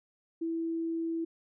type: tone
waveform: sine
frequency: 329.6 Hz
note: E4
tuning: in tune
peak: -30 dBFS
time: 0.41-1.25 s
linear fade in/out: 10 ms
effects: none